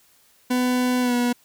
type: tone with pitch glide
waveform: 40% pulse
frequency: 250 to 243.2 Hz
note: B3 to B3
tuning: +21 to -26 cents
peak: -18 dBFS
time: 0.5-1.33 s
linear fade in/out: 10 ms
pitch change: -47 cents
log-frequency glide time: 1.01-1.14 s
effects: white hiss -58 dBFS RMS until 1.44 s